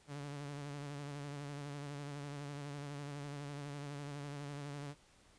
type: tone with vibrato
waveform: sawtooth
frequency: 143.5 Hz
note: D3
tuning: 40 cents flat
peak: -39 dBFS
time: 0.07-4.95 s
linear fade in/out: 50 ms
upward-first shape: sine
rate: 12 Hz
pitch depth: 42 cents each way
effects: pink hiss -66 dBFS RMS until 5.38 s + resampled to 22050 Hz